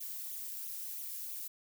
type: noise with flanger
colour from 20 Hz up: violet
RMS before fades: -42 dBFS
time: 0-1.48 s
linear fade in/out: 10 ms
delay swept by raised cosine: 0.3 to 2.5 ms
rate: 3 Hz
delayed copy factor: +0.8
effects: none